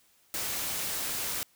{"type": "noise", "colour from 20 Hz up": "white", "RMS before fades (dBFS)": -33, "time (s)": [0.34, 1.43], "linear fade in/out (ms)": 0, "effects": ["white hiss -65 dBFS RMS until 1.55 s"]}